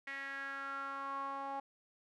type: tone with band-pass filter sweep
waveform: sawtooth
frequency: 274.8 Hz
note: C#4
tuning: 15 cents flat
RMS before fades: -42 dBFS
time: 0.07-1.6 s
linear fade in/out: 5 ms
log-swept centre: 2000 to 880 Hz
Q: 6.1
effects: none